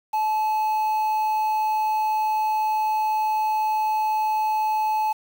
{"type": "tone with quantisation", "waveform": "triangle", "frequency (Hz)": 862, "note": "A5", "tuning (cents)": -36, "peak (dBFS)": -18, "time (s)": [0.13, 5.13], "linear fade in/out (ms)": 10, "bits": 7, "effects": []}